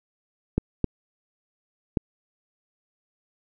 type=clicks; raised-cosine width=3 ms; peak=-8 dBFS; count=3; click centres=0.58 / 0.843 / 1.972 s; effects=none